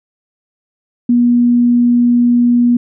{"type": "tone", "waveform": "sine", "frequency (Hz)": 241.1, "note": "B3", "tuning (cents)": -41, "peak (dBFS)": -7, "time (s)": [1.09, 2.77], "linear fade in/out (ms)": 5, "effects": []}